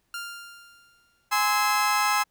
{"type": "tone with exponential decay", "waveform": "sawtooth", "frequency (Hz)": 1396.9, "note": "F6", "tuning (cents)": 0, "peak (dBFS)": -27, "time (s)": [0.14, 1.29], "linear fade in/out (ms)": 2, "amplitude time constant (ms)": 250}
{"type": "chord", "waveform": "30% pulse", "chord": "Ab augmented", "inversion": "none", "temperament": "just", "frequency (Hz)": [830.6, 1038.3, 1297.8], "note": ["Ab5", "C6", "E6"], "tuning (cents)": [0, -14, -27], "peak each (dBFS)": -23, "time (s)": [1.31, 2.24], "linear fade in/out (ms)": 20}
{"effects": ["pink hiss -72 dBFS RMS until 2.3 s"]}